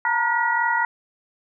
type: tone cluster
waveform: sine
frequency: 909 / 953 / 1436 / 1925 Hz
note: A#5 / A#5 / F6 / B6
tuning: -44 / +38 / +48 / -45 cents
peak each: -24 dBFS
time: 0.05-0.85 s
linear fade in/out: 2 ms
effects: none